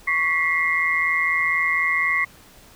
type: tone cluster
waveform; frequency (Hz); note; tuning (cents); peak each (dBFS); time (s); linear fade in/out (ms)
sine; 1116 / 1957 / 2121; C#6 / B6 / C7; +11 / -16 / +23; -26 / -22 / -21; 0.07-2.25; 10
effects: pink hiss -49 dBFS RMS until 2.75 s